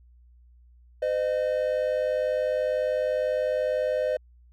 triangle tone pair together, 511 / 611 Hz, C5 / D#5, -41 / -32 cents, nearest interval minor third, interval 309 cents, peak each -24 dBFS, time 1.02-4.17 s, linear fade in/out 5 ms, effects added 60 Hz sine -52 dBFS peak until 4.52 s

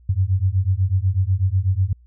sine beating tone pair, 90.8 / 98.9 Hz, F#2 / G2, -32 / +16 cents, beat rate 8.1 Hz, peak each -19 dBFS, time 0.09-1.93 s, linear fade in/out 5 ms, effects added 60 Hz sine -47 dBFS peak until 2.06 s

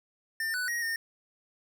square tone with pitch steps, 1801 / 1490 / 1887 / 1825 Hz, A6 / F#6 / A#6 / A#6, +40 / +12 / +21 / -37 cents, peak -30 dBFS, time 0.4-0.96 s, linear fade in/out 2 ms, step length 140 ms, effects none

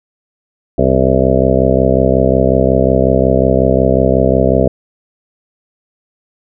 harmonic tone, 65.5 Hz, C2, 2 cents sharp, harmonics 1 / 2 / 3 / 4 / 6 / 7 / 8 / 9 / 10, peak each -17 / -17 / -17 / -17 / -17 / -17 / -17 / -17 / -17 dBFS, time 0.78-4.68 s, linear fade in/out 5 ms, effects none

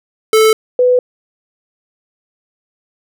square / sine tone pair in turn, 438 / 498.2 Hz, A4 / B4, -8 / +15 cents, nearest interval major second, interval 223 cents, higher second, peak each -7 dBFS, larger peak neither, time 0.33-0.53 / 0.79-0.99 s, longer neither, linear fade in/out 2 ms, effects none

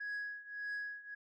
sine tone with tremolo, 1666 Hz, G#6, 5 cents sharp, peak -34 dBFS, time 0-1.15 s, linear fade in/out 10 ms, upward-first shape triangle, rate 1.7 Hz, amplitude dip 90%, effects tanh soft clip ceiling -36 dBFS

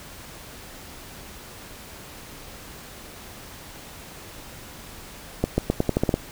accelerating click train, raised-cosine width 2 ms, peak -6 dBFS, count 9, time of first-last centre 5.44-6.141 s, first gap 140 ms, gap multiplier 0.86, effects pink hiss -42 dBFS RMS until 6.31 s

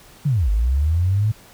sine linear two-way sweep, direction down then up, 155.56 to 49 to 111.2 Hz, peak -15 dBFS, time 0.25-1.32 s, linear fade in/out 10 ms, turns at 0.5 s, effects pink hiss -47 dBFS RMS until 1.53 s

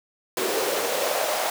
pink noise with high-pass filter sweep, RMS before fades -25 dBFS, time 0.37-1.5 s, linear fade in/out 2 ms, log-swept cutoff 390 to 690 Hz, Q 3.5, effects none

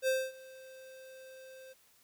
square tone with ADSR envelope, 523.3 Hz, C5, in tune, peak -27 dBFS, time 0.02-1.74 s, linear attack 57 ms, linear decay 240 ms, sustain -23 dB, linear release 22 ms, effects white hiss -66 dBFS RMS until 2.03 s

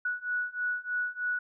sine beating tone pair, 1469 / 1472.2 Hz, F#6 / F#6, -13 / -9 cents, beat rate 3.2 Hz, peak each -33 / -32 dBFS, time 0.05-1.39 s, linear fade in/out 5 ms, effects none

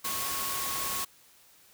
sine tone in noise, 1100 Hz, C#6, 14 cents flat, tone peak -37 dBFS, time 0.04-1.05 s, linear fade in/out 10 ms, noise white, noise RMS -33 dBFS, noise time 0.04-1.05 s, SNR -7 dB, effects white hiss -59 dBFS RMS until 1.73 s

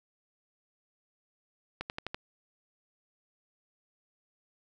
accelerating click train, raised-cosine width 0.3 ms, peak -19 dBFS, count 5, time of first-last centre 1.81-2.145 s, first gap 89 ms, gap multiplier 0.96, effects none

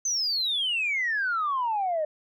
sine exponential sweep, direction down, 6280 to 598 Hz, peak -23 dBFS, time 0.05-2.05 s, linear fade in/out 5 ms, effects tanh soft clip ceiling -20 dBFS

